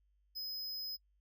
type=tone; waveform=square; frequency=5060 Hz; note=D#8; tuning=28 cents sharp; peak=-40 dBFS; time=0.35-0.97 s; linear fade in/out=20 ms; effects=noise-tail reverb RT60 0.1 s tail -25 dB re dry + added 50 Hz sine -70 dBFS peak until 1.2 s